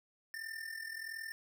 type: tone with amplitude modulation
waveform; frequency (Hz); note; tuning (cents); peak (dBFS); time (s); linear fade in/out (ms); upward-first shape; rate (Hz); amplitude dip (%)
square; 1796; A6; +35; -39; 0.34-1.32; 0; sine; 41.4; 70
effects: none